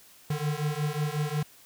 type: beating tone pair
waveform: square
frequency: 146.83 / 152.33 Hz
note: D3 / D#3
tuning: 0 / -36 cents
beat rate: 5.5 Hz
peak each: -31 dBFS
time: 0.3-1.43 s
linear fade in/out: 5 ms
effects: white hiss -55 dBFS RMS until 1.65 s